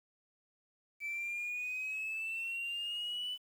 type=exponential sweep; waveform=sine; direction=up; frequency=2312 to 3000 Hz; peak=-34 dBFS; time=1-3.38 s; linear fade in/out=50 ms; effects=tanh soft clip ceiling -34 dBFS + 10-bit